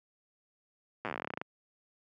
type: slowing click train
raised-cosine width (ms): 0.5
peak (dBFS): -20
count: 19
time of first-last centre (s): 1.05-1.415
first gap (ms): 8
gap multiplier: 1.1
effects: high-pass 150 Hz 12 dB/octave